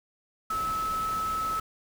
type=tone in noise; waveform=sine; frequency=1300 Hz; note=E6; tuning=24 cents flat; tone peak=-27 dBFS; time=0.5-1.6 s; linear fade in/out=5 ms; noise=pink; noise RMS=-40 dBFS; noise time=0.5-1.6 s; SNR=+10 dB; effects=none